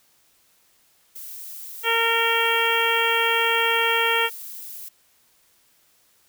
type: noise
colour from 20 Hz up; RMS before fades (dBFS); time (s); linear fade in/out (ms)
violet; -37; 1.15-4.89; 10
type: harmonic tone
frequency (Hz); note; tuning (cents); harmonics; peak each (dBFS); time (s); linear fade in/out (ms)
459.4; A#4; -25; 1 / 2 / 3 / 4 / 5 / 6 / 7; -26 / -26 / -26 / -26 / -26 / -26 / -26; 1.83-4.3; 50
effects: white hiss -61 dBFS RMS until 6.28 s